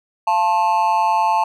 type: tone with amplitude modulation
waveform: triangle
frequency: 880 Hz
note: A5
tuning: in tune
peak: -8 dBFS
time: 0.27-1.44 s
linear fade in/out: 5 ms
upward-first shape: sine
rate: 190 Hz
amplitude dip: 90%
effects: none